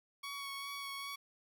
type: tone with vibrato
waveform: 15% pulse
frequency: 1117 Hz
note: C#6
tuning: 13 cents sharp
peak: -35 dBFS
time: 0.23-1.16 s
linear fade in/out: 10 ms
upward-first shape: sine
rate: 2.5 Hz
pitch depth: 15 cents each way
effects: none